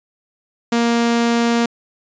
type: tone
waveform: sawtooth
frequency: 234.4 Hz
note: A#3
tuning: 10 cents sharp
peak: -10 dBFS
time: 0.72-1.66 s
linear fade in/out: 5 ms
effects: resampled to 16000 Hz